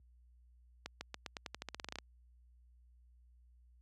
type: accelerating click train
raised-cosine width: 0.2 ms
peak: -24 dBFS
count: 16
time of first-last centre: 0.86-1.986 s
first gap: 150 ms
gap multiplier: 0.89
effects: added 60 Hz sine -52 dBFS peak until 3.81 s + high-pass 100 Hz 12 dB/octave